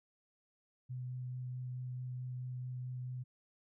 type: tone with vibrato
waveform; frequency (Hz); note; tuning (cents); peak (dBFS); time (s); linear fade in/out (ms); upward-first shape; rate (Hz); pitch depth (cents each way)
sine; 126.1; B2; +36; -39; 0.89-3.24; 20; sine; 4.6; 9
effects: none